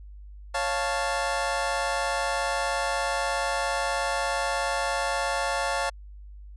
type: chord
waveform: 25% pulse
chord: Db augmented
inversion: none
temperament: equal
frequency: 554.4 / 698.5 / 880 Hz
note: Db5 / F5 / A5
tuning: 0 / 0 / 0 cents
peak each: -26 dBFS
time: 0.54-5.9 s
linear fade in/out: 10 ms
effects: added 50 Hz sine -41 dBFS peak until 6.56 s + resampled to 24000 Hz